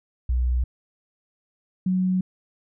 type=tone pair in turn; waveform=sine; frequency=61.74 / 185.01 Hz; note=B1 / F#3; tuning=0 / 0 cents; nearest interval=octave + perfect fifth; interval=1900 cents; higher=second; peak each=-19 dBFS; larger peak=neither; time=0.29-0.64 / 1.86-2.21 s; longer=neither; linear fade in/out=5 ms; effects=none